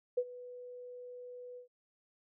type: tone with ADSR envelope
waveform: sine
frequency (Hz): 493.9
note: B4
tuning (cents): 0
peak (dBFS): -26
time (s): 0.17-1.68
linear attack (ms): 10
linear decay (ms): 56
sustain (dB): -19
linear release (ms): 110
effects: none